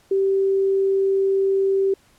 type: tone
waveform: sine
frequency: 388.7 Hz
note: G4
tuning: 15 cents flat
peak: -16 dBFS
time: 0.11-1.94 s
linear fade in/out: 5 ms
effects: pink hiss -57 dBFS RMS until 2.18 s + low-pass 12000 Hz 12 dB/octave